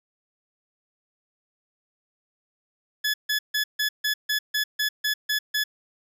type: tone bursts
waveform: 20% pulse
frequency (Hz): 1710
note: A6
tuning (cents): -50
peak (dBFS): -17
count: 11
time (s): 3.04-5.64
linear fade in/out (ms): 10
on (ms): 100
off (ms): 150
effects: none